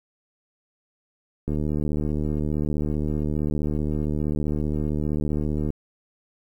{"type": "click train", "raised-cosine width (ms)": 3, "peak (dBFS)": -14, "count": 319, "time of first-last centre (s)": [1.48, 5.703], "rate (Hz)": 75.3, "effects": ["9-bit"]}